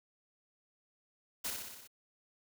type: noise with echo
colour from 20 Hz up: white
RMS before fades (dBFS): -37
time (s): 1.44-1.51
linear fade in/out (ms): 10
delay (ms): 61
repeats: 6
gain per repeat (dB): -3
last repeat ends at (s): 1.876
effects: none